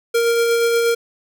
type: tone with tremolo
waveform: square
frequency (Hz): 466.2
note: A#4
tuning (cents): 0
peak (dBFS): -14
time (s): 0.14-0.95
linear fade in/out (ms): 10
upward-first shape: sine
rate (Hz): 8.4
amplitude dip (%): 25
effects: none